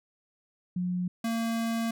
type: tone pair in turn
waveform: sine / square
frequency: 179.7 / 228.5 Hz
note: F3 / A#3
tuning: +50 / -34 cents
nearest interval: major third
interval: 416 cents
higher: second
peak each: -27 / -28 dBFS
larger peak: first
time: 0.76-1.08 / 1.24-1.91 s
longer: second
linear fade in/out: 5 ms
effects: none